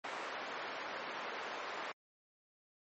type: band-pass noise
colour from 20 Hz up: white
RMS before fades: -43 dBFS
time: 0.04-1.92 s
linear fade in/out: 5 ms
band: 400 to 1600 Hz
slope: 12 dB/octave
effects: MP3 32 kbps